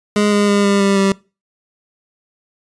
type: tone with pitch steps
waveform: 25% pulse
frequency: 207.7 / 205.2 / 202.7 / 200.3 / 197.86 / 195.48 Hz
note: G#3 / G#3 / G#3 / G3 / G3 / G3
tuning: 0 / -21 / -42 / +38 / +16 / -5 cents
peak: -8 dBFS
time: 0.16-1.12 s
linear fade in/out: 2 ms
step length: 160 ms
effects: noise-tail reverb RT60 0.3 s tail -23 dB re dry + resampled to 22050 Hz